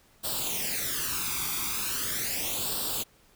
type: noise with flanger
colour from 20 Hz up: white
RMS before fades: -31 dBFS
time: 0.23-3.04 s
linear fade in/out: 20 ms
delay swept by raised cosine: 0.23 to 0.86 ms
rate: 0.39 Hz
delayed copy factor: +0.75
effects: pink hiss -61 dBFS RMS until 3.35 s